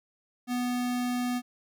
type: tone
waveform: square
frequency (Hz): 246.5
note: B3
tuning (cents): -3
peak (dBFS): -28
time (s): 0.47-1.42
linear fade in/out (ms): 50
effects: none